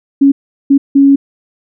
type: tone bursts at uneven times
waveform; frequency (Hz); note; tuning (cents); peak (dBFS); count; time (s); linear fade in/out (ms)
sine; 277.2; C#4; 0; -3; 3; 0.21-0.32 / 0.7-0.78 / 0.95-1.16; 10
effects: none